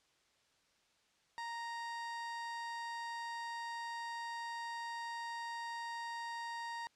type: tone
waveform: 30% pulse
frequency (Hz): 932.3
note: A#5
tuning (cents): 0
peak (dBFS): -38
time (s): 1.38-6.87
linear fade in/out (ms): 0
effects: white hiss -73 dBFS RMS until 6.95 s + low-pass 6000 Hz 12 dB/octave